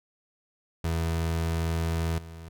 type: tone with level steps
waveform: 30% pulse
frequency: 82.41 Hz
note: E2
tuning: in tune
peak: -23 / -38 dBFS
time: 0.84-2.49 s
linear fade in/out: 5 ms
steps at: 2.18 s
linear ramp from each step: 5 ms
effects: none